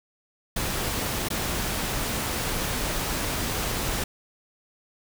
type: noise with dropouts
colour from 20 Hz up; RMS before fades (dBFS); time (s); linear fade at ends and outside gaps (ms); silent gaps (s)
pink; -28; 0.56-4.04; 5; 1.286-1.302
effects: none